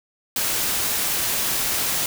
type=noise; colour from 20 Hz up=white; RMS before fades=-23 dBFS; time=0.36-2.06 s; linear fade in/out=2 ms; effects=none